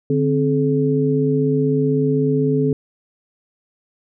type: tone cluster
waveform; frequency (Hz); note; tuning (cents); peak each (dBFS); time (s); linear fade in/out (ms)
sine; 147.4 / 263.4 / 427.5; D3 / C4 / A4; +7 / +12 / -50; -19; 0.1-2.73; 2
effects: none